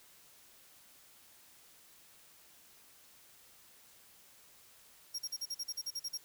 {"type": "tone bursts", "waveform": "40% pulse", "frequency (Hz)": 5588, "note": "F8", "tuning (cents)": 0, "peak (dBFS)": -35, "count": 12, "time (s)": [5.14, 6.177], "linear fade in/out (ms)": 10, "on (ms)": 47, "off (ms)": 43, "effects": ["white hiss -61 dBFS RMS until 6.24 s"]}